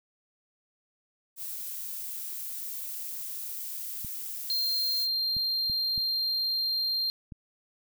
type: noise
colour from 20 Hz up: violet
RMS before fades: -37 dBFS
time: 1.36-5.08 s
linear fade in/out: 50 ms
type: clicks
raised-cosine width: 5 ms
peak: -29 dBFS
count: 5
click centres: 4.047 / 5.367 / 5.698 / 5.978 / 7.322 s
type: tone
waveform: triangle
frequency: 4186 Hz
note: C8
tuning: in tune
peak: -25 dBFS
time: 4.5-7.1 s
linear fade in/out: 0 ms
effects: none

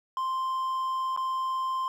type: tone with dropouts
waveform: triangle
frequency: 1046 Hz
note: C6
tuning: 1 cent flat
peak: -25 dBFS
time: 0.17-1.88 s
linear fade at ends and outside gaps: 1 ms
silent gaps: 1.164-1.174 s
effects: none

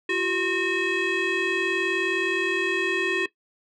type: tone with frequency modulation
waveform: sine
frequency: 1108.7 Hz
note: C#6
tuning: in tune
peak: -20 dBFS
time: 0.09-3.26 s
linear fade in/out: 5 ms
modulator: 726 Hz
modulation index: 2.4
effects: noise-tail reverb RT60 0.1 s tail -17 dB re dry + tanh soft clip ceiling -20 dBFS

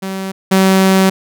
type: tone pair in turn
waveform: sawtooth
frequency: 191.6 / 190.62 Hz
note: G3 / G3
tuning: -39 / -48 cents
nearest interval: unison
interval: 9 cents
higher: first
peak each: -16 / -4 dBFS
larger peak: second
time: 0.02-0.32 / 0.51-1.1 s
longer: second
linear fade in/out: 10 ms
effects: none

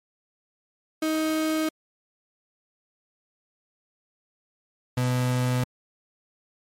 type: tone pair in turn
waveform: 35% pulse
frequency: 314.4 / 125.42 Hz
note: D#4 / B2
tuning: +18 / +27 cents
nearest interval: octave + major third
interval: 1591 cents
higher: first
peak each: -21 / -20 dBFS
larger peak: second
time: 1.02-1.69 / 4.97-5.64 s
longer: neither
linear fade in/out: 5 ms
effects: MP3 64 kbps

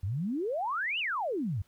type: exponential two-way sweep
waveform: sine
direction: up then down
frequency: 86 to 3031 to 86 Hz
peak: -29 dBFS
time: 0.03-1.62 s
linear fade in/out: 5 ms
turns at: 0.99 s
effects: pink hiss -68 dBFS RMS until 1.67 s

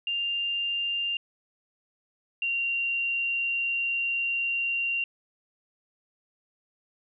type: tone pair in turn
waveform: sine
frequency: 2794 / 2764 Hz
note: F7 / F7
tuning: 0 / -19 cents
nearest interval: unison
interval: 19 cents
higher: first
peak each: -26 / -25 dBFS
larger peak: second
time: 0.07-1.17 / 2.42-5.04 s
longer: second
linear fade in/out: 2 ms
effects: none

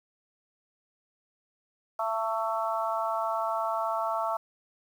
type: harmonic tone with a mistuned harmonic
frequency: 223.5 Hz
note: A3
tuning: 27 cents sharp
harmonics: 3 / 4 / 5 / 6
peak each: -31 / -32 / -33 / -34 dBFS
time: 1.99-4.37 s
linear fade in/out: 5 ms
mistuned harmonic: 6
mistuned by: -21 cents
effects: 9-bit

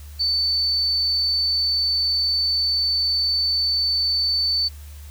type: tone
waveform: sine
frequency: 4521 Hz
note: C#8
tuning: 33 cents sharp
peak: -18 dBFS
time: 0.19-4.69 s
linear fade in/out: 20 ms
effects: added 73 Hz sine -36 dBFS peak until 5.1 s + white hiss -49 dBFS RMS until 5.1 s

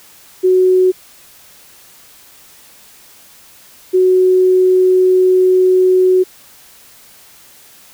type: tone pair in turn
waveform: sine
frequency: 370 / 370 Hz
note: F#4 / F#4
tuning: 0 / 0 cents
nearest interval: unison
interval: 0 cents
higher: neither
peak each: -7 dBFS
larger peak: neither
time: 0.43-0.92 / 3.93-6.24 s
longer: second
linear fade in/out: 20 ms
effects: white hiss -43 dBFS RMS until 7.93 s

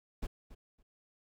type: noise with echo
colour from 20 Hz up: brown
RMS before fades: -36 dBFS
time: 0.22-0.27 s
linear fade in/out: 10 ms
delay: 280 ms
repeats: 2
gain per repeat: -15 dB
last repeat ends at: 0.83 s
effects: none

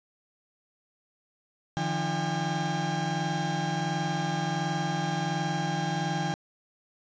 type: tone cluster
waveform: 35% pulse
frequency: 150.2 / 171.6 / 805 Hz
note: D3 / F3 / G5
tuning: +39 / -30 / +46 cents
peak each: -30 dBFS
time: 1.77-6.34 s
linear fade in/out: 0 ms
effects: resampled to 16000 Hz

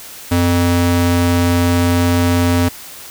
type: ring-modulated tone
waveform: square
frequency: 174.61 Hz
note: F3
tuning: in tune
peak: -9 dBFS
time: 0.31-2.69 s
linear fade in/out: 10 ms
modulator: 82.9 Hz
effects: white hiss -34 dBFS RMS until 3.1 s

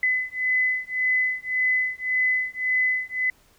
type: beating tone pair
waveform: sine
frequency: 2015 / 2016.8 Hz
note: B6 / B6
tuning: +34 / +36 cents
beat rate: 1.8 Hz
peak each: -24 dBFS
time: 0.03-3.3 s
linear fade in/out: 2 ms
effects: pink hiss -59 dBFS RMS until 3.58 s

